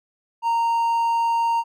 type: tone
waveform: triangle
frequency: 926 Hz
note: A#5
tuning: 12 cents flat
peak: -16 dBFS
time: 0.42-1.64 s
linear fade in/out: 50 ms
effects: none